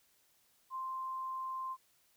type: tone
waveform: sine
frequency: 1046.5 Hz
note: C6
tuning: in tune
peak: -37 dBFS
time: 0.7-1.77 s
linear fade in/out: 50 ms
effects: white hiss -71 dBFS RMS until 2.16 s